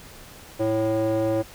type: tone with band-pass filter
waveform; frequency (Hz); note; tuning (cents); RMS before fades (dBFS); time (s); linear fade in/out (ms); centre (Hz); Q
square; 110.1; A2; +2; -23; 0.59-1.43; 20; 460; 8.9
effects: pink hiss -45 dBFS RMS until 1.54 s